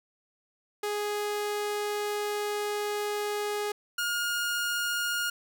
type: tone pair in turn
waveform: sawtooth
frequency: 415.3 / 1423.8 Hz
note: G#4 / F6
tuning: 0 / +33 cents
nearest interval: octave + major sixth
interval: 2133 cents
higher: second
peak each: -25 / -24 dBFS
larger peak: second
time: 0.83-3.72 / 3.98-5.3 s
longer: first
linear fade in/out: 5 ms
effects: none